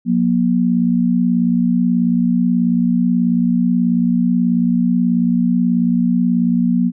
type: tone pair together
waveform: sine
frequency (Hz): 180.8 / 239.2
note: F#3 / A#3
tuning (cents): -40 / +45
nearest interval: perfect fourth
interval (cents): 485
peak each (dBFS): -16 / -14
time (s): 0.05-6.92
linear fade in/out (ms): 50
effects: none